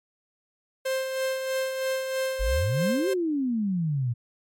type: tone with tremolo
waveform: 45% pulse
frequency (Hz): 526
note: C5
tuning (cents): +9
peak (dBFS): -24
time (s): 0.85-3.14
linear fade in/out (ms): 10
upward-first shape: sine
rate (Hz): 3.1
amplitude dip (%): 45
type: exponential two-way sweep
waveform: sine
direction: up then down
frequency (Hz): 43.24 to 395.1 to 114.3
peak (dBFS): -23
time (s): 2.39-4.14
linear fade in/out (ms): 20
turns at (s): 3.09
effects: MP3 64 kbps